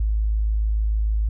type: tone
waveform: sine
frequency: 53.4 Hz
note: G#1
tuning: 49 cents sharp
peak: -18 dBFS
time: 0-1.29 s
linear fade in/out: 5 ms
effects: none